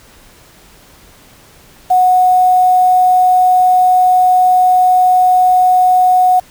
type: tone with quantisation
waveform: sine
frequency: 734 Hz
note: F#5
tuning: 14 cents flat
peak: -6 dBFS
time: 1.9-6.4 s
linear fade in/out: 10 ms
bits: 5
effects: pink hiss -43 dBFS RMS until 6.5 s